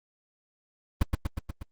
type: noise with echo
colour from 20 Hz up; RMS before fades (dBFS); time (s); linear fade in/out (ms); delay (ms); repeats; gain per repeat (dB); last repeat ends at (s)
brown; -19; 1.01-1.03; 5; 120; 5; -3; 1.63
effects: Opus 32 kbps

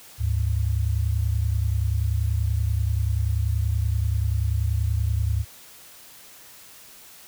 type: tone pair together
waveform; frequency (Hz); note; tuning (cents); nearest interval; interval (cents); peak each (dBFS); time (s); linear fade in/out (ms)
sine; 73.42 / 103.83; D2 / G#2; 0 / 0; tritone; 600; -23 / -23; 0.18-5.45; 50
effects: white hiss -47 dBFS RMS until 7.27 s

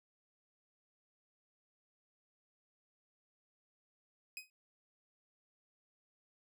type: tone with exponential decay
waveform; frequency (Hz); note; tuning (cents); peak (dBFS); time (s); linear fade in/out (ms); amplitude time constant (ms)
sawtooth; 2516; D#7; +19; -36; 4.37-4.5; 1; 28
effects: none

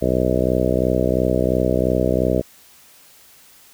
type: harmonic tone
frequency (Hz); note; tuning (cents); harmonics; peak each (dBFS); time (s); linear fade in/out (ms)
62.9; B1; +32; 1 / 2 / 3 / 4 / 5 / 6 / 7 / 8 / 9 / 10; -25 / -25 / -25 / -25 / -25 / -25 / -25 / -25 / -25 / -25; 0.01-2.42; 20
effects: white hiss -49 dBFS RMS until 3.73 s

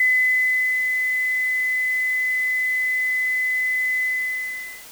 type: tone with ADSR envelope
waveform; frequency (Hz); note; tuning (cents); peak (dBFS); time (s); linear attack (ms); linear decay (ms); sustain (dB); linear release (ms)
sine; 2017; B6; +36; -14; 0-4.86; 4; 810; -5; 830
effects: white hiss -42 dBFS RMS until 4.91 s

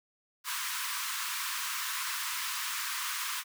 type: high-pass noise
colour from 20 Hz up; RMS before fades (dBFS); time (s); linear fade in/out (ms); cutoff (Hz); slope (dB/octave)
pink; -35; 0.44-3.44; 50; 970; 96
effects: none

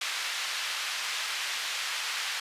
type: band-pass noise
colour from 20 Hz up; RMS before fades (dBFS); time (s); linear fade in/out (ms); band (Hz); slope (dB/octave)
white; -33; 0.01-2.4; 5; 1300 to 3900; 12
effects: resampled to 32000 Hz

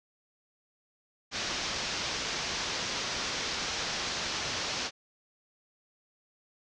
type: low-pass noise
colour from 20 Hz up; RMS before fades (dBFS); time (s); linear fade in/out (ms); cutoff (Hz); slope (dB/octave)
white; -34; 1.31-4.91; 50; 6200; 48
effects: none

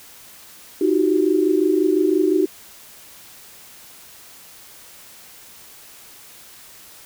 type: tone cluster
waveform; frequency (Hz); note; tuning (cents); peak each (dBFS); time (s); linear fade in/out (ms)
sine; 310.7 / 359 / 384.8; D#4 / F4 / G4; -2 / +48 / -32; -19; 0.81-2.46; 5
effects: white hiss -44 dBFS RMS until 7.05 s

